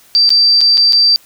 sine tone with dropouts, 4676 Hz, D8, 8 cents flat, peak -6 dBFS, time 0.15-1.16 s, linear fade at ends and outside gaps 0 ms, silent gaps 0.292-0.304 / 0.607-0.613 / 0.772-0.778 / 0.924-0.931 s, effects white hiss -46 dBFS RMS until 1.25 s

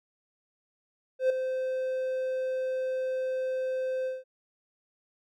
triangle tone with ADSR envelope, 518 Hz, C5, 17 cents flat, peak -17 dBFS, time 1.19-4.24 s, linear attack 110 ms, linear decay 4 ms, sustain -9 dB, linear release 180 ms, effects none

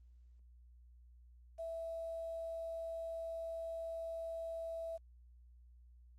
sine tone with quantisation, 659.3 Hz, E5, in tune, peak -40 dBFS, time 1.58-4.98 s, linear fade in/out 20 ms, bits 11, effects added 60 Hz sine -58 dBFS peak until 6.18 s + Opus 32 kbps

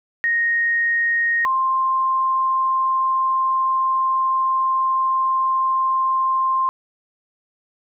sine tone pair in turn, 1864.7 / 1052.3 Hz, A#6 / C6, 0 / +10 cents, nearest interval minor seventh, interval 990 cents, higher first, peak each -16 dBFS, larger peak neither, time 0.24-1.45 / 1.45-6.69 s, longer second, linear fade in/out 0 ms, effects none

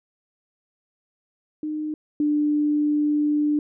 sine tone pair in turn, 305.7 / 297 Hz, D#4 / D4, -30 / +20 cents, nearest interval unison, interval 50 cents, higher first, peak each -25 / -18 dBFS, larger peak second, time 1.63-1.94 / 2.2-3.59 s, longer second, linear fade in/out 2 ms, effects none

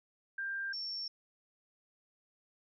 sine tone pair in turn, 1589 / 5448 Hz, G6 / F8, +23 / -44 cents, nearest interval octave + major sixth, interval 2133 cents, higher second, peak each -35 / -37 dBFS, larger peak first, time 0.38-0.73 / 0.73-1.08 s, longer neither, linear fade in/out 5 ms, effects none

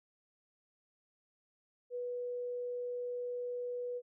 sine tone, 489.9 Hz, B4, 14 cents flat, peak -36 dBFS, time 1.9-4.02 s, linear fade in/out 50 ms, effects none

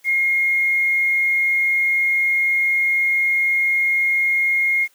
sine tone with quantisation, 2142 Hz, C7, 40 cents sharp, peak -15 dBFS, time 0.04-4.88 s, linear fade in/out 50 ms, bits 7, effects white hiss -58 dBFS RMS until 4.94 s + high-pass 300 Hz 12 dB/octave

